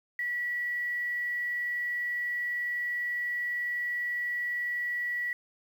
sine tone with quantisation, 1941 Hz, B6, 31 cents flat, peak -29 dBFS, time 0.19-5.33 s, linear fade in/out 2 ms, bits 9, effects none

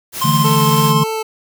white noise, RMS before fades -25 dBFS, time 0.12-0.94 s, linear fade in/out 50 ms
square tone with tremolo, 1051 Hz, C6, 7 cents sharp, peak -15 dBFS, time 0.21-1.04 s, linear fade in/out 10 ms, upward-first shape sine, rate 16 Hz, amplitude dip 25%
sine chord, D suspended second, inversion none, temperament equal, 146.83 / 164.81 / 220 Hz, D3 / E3 / A3, 0 / 0 / 0 cents, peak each -15 / -18 / -19 dBFS, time 0.24-1.04 s, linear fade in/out 10 ms
25% pulse tone with vibrato, 440 Hz, A4, in tune, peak -15 dBFS, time 0.44-1.23 s, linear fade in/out 10 ms, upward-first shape sine, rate 3.4 Hz, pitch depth 9 cents each way
effects none

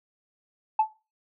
sine tone with exponential decay, 870 Hz, A5, 20 cents flat, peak -14 dBFS, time 0.79-0.93 s, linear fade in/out 5 ms, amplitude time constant 29 ms, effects noise-tail reverb RT60 0.3 s tail -17 dB re dry + tanh soft clip ceiling -13 dBFS

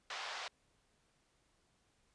pink band-pass noise, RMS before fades -44 dBFS, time 0.1-0.48 s, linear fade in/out 2 ms, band 680 to 5400 Hz, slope 24 dB/octave, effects pink hiss -75 dBFS RMS until 2.14 s + resampled to 22050 Hz

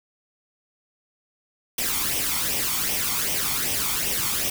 white noise with flanger, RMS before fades -25 dBFS, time 1.78-4.5 s, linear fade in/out 5 ms, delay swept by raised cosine 0.34 to 0.92 ms, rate 2.6 Hz, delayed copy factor +0.6, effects none

